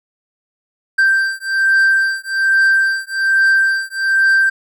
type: beating tone pair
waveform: triangle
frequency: 1568 / 1569.2 Hz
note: G6 / G6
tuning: 0 / +1 cents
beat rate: 1.2 Hz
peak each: -13 dBFS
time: 0.98-4.5 s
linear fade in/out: 10 ms
effects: none